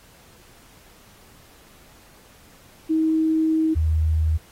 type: tone pair in turn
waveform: sine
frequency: 317.9 / 79.04 Hz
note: D#4 / D#2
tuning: +37 / +28 cents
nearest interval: 2 octaves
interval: 2409 cents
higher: first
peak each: -17 dBFS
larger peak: neither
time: 2.89-3.75 / 3.75-4.38 s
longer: first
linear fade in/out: 20 ms
effects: pink hiss -52 dBFS RMS until 4.51 s + AAC 48 kbps